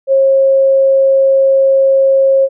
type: tone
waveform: sine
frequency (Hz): 540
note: C#5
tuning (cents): -45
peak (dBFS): -6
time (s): 0.07-2.49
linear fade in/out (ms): 50
effects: none